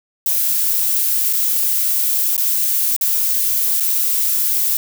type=noise with dropouts; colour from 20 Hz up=violet; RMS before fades=-17 dBFS; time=0.26-4.77 s; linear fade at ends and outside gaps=1 ms; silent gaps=1.329-1.333 / 2.366-2.378 / 2.964-3.011 / 3.8-3.806 s; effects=none